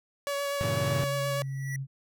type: tone with vibrato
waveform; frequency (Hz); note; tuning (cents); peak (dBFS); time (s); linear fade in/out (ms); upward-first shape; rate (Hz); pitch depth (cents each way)
sawtooth; 565; C#5; +33; -25; 0.27-1.42; 0; sine; 8.2; 12
type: chord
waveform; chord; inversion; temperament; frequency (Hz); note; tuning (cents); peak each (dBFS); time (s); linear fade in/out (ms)
40% pulse; G diminished seventh; none; equal with one note detuned; 98 / 116.54 / 139.07 / 164.81; G2 / Bb2 / Db3 / Fb3; 0 / 0 / +6 / 0; -34 / -32 / -35 / -36; 0.61-1.04; 0
type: tone with pitch glide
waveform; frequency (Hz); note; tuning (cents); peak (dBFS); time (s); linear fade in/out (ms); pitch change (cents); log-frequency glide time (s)
sine; 138.59 to 135.66; C#3 to C#3; 0 to -37; -31; 0.65-1.87; 50; -37; 0.78-1.33
type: tone with exponential growth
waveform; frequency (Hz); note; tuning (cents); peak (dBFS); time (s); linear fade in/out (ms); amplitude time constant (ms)
square; 1947; B6; -25; -34; 1.25-1.76; 2; 110
effects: none